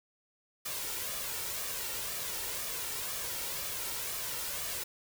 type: noise with flanger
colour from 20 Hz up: white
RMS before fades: -37 dBFS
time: 0.65-4.84 s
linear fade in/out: 10 ms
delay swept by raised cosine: 1.7 to 2.21 ms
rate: 2 Hz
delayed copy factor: +0.5
effects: none